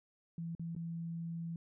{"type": "tone with dropouts", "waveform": "sine", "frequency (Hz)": 167, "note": "E3", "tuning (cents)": 23, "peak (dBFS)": -38, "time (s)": [0.38, 1.56], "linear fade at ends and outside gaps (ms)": 2, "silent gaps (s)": [[0.551, 0.595], [0.751, 0.763]], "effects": []}